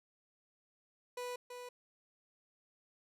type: tone with echo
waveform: 30% pulse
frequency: 492.9 Hz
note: B4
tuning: 3 cents flat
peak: -37 dBFS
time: 1.17-1.36 s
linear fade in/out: 5 ms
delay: 330 ms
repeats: 1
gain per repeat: -6 dB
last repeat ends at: 1.69 s
effects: resampled to 32000 Hz